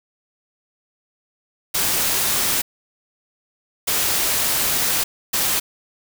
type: noise bursts at uneven times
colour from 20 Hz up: white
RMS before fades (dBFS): -20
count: 3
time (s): 1.74-2.62 / 3.87-5.04 / 5.33-5.6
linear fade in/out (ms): 10
effects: none